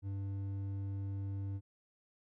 sine tone with hard clipping, 98.4 Hz, G2, 7 cents sharp, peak -38 dBFS, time 0.02-1.61 s, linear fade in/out 50 ms, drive 6 dB, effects none

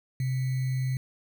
sine tone with sample-and-hold, 130 Hz, C3, 11 cents flat, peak -25 dBFS, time 0.2-0.97 s, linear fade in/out 2 ms, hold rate 2100 Hz, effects none

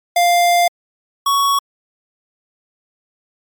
square tone pair in turn, 698.5 / 1116.2 Hz, F5 / C#6, 0 / +12 cents, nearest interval minor sixth, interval 812 cents, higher second, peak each -11 / -13 dBFS, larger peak first, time 0.16-0.68 / 1.26-1.59 s, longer first, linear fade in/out 5 ms, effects MP3 96 kbps

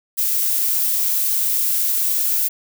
violet noise, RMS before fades -19 dBFS, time 0.17-2.49 s, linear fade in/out 20 ms, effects none

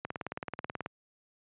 click train, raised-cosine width 0.5 ms, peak -20 dBFS, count 16, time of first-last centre 0.05-0.861 s, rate 18.5 Hz, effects high-pass 100 Hz 12 dB/octave + resampled to 8000 Hz

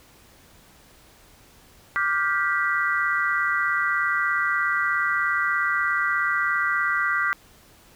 sine chord, G dominant seventh, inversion second, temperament just, 1176 / 1411.2 / 1568 / 1960 Hz, D6 / F6 / G6 / B6, +2 / +18 / 0 / -14 cents, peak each -26 dBFS, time 1.96-7.33 s, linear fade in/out 0 ms, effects pink hiss -53 dBFS RMS until 7.95 s

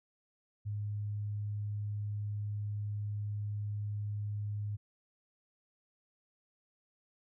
sine tone, 103.83 Hz, G#2, in tune, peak -34 dBFS, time 0.65-4.77 s, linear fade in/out 20 ms, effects none

